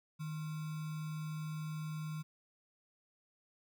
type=tone with sample-and-hold; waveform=sine; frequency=155.56 Hz; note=D#3; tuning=in tune; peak=-38 dBFS; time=0.19-2.23 s; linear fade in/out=20 ms; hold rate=1225 Hz; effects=none